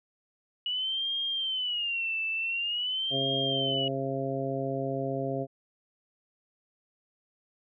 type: tone with vibrato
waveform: sine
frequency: 2920 Hz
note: F#7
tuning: 24 cents flat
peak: -28 dBFS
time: 0.66-3.88 s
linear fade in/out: 2 ms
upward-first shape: sine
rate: 0.47 Hz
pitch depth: 170 cents each way
type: harmonic tone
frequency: 135.2 Hz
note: C#3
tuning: 43 cents flat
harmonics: 1 / 2 / 3 / 4 / 5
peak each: -35 / -35 / -35 / -35 / -35 dBFS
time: 3.1-5.47 s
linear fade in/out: 50 ms
effects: none